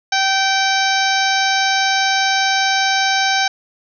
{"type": "harmonic tone", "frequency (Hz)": 775, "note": "G5", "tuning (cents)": -20, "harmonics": [1, 2, 3, 4, 5, 6, 7, 8], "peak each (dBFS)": [-18, -19, -23, -26, -23, -27, -24, -27], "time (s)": [0.12, 3.48], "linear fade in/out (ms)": 5, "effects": []}